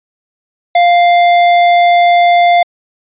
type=tone with hard clipping; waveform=sine; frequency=698.5 Hz; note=F5; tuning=in tune; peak=-7 dBFS; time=0.75-2.63 s; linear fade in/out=5 ms; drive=13 dB; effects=resampled to 8000 Hz